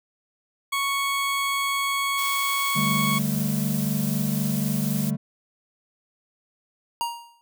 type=tone; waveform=20% pulse; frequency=1108.7 Hz; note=C#6; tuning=in tune; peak=-18 dBFS; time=0.72-3.19 s; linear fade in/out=10 ms
type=noise; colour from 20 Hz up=blue; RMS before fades=-33 dBFS; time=2.17-5.11 s; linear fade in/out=20 ms
type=chord; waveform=triangle; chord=D suspended fourth; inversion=none; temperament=equal; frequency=146.83 / 196 / 220 Hz; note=D3 / G3 / A3; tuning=0 / 0 / 0 cents; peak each=-25 dBFS; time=2.75-5.17 s; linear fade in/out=20 ms
type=tone with exponential decay; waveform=square; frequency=940 Hz; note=A#5; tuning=14 cents sharp; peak=-22 dBFS; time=7.01-7.41 s; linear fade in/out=0 ms; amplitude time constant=86 ms
effects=none

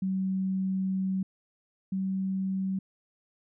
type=tone pair in turn; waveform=sine; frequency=189.8 / 190.9 Hz; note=F#3 / G3; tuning=+44 / -46 cents; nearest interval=unison; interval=10 cents; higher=second; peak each=-26 / -27 dBFS; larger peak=first; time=0.02-1.23 / 1.92-2.79 s; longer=first; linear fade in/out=5 ms; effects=none

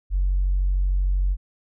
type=tone; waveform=sine; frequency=46.54 Hz; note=F#1; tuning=11 cents sharp; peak=-17 dBFS; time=0.1-1.37 s; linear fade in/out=50 ms; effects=tanh soft clip ceiling -14 dBFS

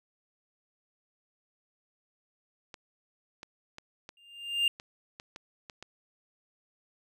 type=clicks; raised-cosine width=0.2 ms; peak=-26 dBFS; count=9; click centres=2.742 / 3.431 / 3.784 / 4.091 / 4.799 / 5.199 / 5.361 / 5.698 / 5.826 s
type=tone with exponential growth; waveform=triangle; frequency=2801 Hz; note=F7; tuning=4 cents sharp; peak=-19 dBFS; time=4.17-4.68 s; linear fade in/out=2 ms; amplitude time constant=110 ms
effects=none

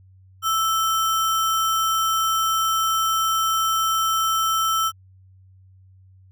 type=tone with sample-and-hold; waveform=sine; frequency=1318.5 Hz; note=E6; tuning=in tune; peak=-18 dBFS; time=0.42-4.92 s; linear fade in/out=50 ms; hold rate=4410 Hz; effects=added 94 Hz sine -48 dBFS peak until 6.31 s

